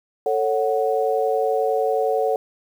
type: chord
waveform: sine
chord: F# minor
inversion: first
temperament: just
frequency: 444 / 555 / 740 Hz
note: A4 / C#5 / F#5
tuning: +16 / +2 / 0 cents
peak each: -21 / -23 / -23 dBFS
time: 0.26-2.36 s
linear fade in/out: 2 ms
effects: 8-bit